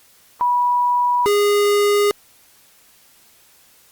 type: tone pair in turn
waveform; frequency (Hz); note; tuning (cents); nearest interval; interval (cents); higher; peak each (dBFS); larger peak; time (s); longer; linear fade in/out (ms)
sine / square; 976 / 410.4; B5 / G#4; -21 / -21; octave + minor third; 1500; first; -14; neither; 0.41-1.26 / 1.26-2.11; neither; 0
effects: white hiss -52 dBFS RMS until 3.91 s + Opus 48 kbps